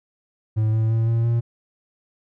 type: tone with pitch steps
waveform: triangle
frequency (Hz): 109 / 110.97 / 112.97 / 115.02 / 117.09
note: A2 / A2 / A2 / A#2 / A#2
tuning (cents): -16 / +15 / +46 / -23 / +8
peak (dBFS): -15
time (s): 0.56-1.41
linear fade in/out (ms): 20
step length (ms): 170
effects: none